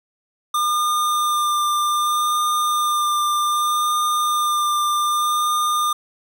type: tone with vibrato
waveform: square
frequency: 1203 Hz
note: D6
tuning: 41 cents sharp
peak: -18 dBFS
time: 0.54-5.93 s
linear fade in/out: 5 ms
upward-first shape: sine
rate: 0.64 Hz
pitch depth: 13 cents each way
effects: none